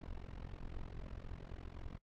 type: noise with amplitude modulation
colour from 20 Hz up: brown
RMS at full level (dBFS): -43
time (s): 0.01-1.98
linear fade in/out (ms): 10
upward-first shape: sine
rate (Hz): 43.9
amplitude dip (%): 100
effects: noise-tail reverb RT60 0.1 s tail -20 dB re dry + low-pass 4000 Hz 12 dB/octave